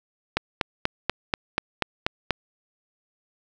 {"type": "click train", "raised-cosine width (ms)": 0.3, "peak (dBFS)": -5, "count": 9, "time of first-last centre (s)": [0.37, 2.307], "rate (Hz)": 4.13, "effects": []}